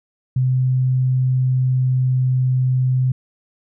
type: tone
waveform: sine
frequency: 128.6 Hz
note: C3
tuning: 30 cents flat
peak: -14 dBFS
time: 0.36-3.12 s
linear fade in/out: 5 ms
effects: none